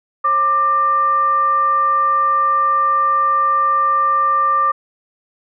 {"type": "tone with frequency modulation", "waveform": "sine", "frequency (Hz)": 1185, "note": "D6", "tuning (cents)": 15, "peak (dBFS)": -12, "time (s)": [0.24, 4.72], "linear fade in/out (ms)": 10, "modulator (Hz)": 644, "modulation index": 0.28, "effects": []}